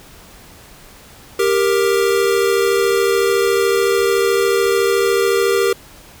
square tone pair together, 394.2 / 468 Hz, G4 / A#4, +10 / +7 cents, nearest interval minor third, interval 297 cents, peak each -16 / -17 dBFS, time 1.39-5.73 s, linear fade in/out 5 ms, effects pink hiss -42 dBFS RMS until 6.2 s

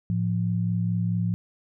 sine tone pair together, 110 / 174.61 Hz, A2 / F3, 0 / 0 cents, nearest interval minor sixth, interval 800 cents, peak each -25 dBFS, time 0.1-1.34 s, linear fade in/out 0 ms, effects none

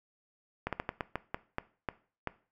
slowing click train, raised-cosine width 0.5 ms, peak -17 dBFS, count 10, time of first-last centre 0.67-2.273 s, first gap 57 ms, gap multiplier 1.27, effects noise-tail reverb RT60 0.4 s tail -18 dB re dry

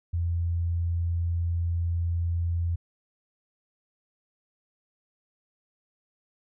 sine tone, 85.2 Hz, F2, 42 cents flat, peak -24 dBFS, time 0.13-2.76 s, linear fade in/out 10 ms, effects none

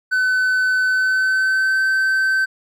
triangle tone with pitch glide, 1512 to 1543.8 Hz, F#6 to G6, +37 to -27 cents, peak -13 dBFS, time 0.11-2.46 s, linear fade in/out 20 ms, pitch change +36 cents, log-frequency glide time 0.85-1.81 s, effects none

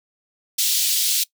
pink high-pass noise, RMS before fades -20 dBFS, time 0.58-1.24 s, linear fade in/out 10 ms, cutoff 3400 Hz, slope 24 dB/octave, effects noise-tail reverb RT60 0.1 s tail -22 dB re dry

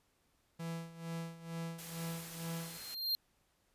45% pulse tone with tremolo, 166 Hz, E3, 12 cents sharp, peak -38 dBFS, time 0.59-2.78 s, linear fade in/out 10 ms, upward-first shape sine, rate 2.2 Hz, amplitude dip 80%
white noise, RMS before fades -48 dBFS, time 1.78-2.95 s, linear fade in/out 10 ms
square tone with exponential growth, 4192 Hz, C8, 2 cents sharp, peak -30 dBFS, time 2.5-3.15 s, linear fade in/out 0 ms, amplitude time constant 140 ms
effects pink hiss -75 dBFS RMS until 3.74 s + resampled to 32000 Hz

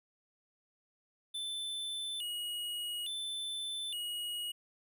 square tone with vibrato, 3196 Hz, G7, 33 cents sharp, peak -37 dBFS, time 1.34-4.52 s, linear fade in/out 10 ms, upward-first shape square, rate 0.58 Hz, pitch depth 170 cents each way, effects none

